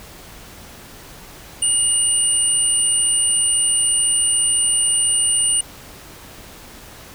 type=tone pair together; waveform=sine; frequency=2872 / 9118 Hz; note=F7 / C#9; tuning=+48 / +48 cents; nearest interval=octave + minor sixth; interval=2000 cents; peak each=-23 / -15 dBFS; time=1.62-5.61 s; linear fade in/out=5 ms; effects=pink hiss -40 dBFS RMS until 7.14 s